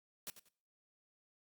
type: noise with echo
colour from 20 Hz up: white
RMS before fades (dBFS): -44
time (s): 0.27-0.3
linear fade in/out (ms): 0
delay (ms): 93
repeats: 2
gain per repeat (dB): -12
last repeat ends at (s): 0.486
effects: noise-tail reverb RT60 0.5 s tail -21 dB re dry + Opus 48 kbps